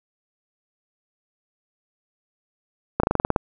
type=slowing click train; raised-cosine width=1 ms; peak=-4 dBFS; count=9; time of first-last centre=3-3.362 s; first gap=34 ms; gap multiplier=1.08; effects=none